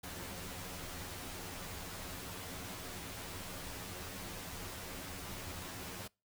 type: noise with comb filter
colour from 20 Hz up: pink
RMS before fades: -45 dBFS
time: 0.03-6.08 s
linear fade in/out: 10 ms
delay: 11 ms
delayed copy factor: +0.8
effects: noise-tail reverb RT60 0.3 s tail -26 dB re dry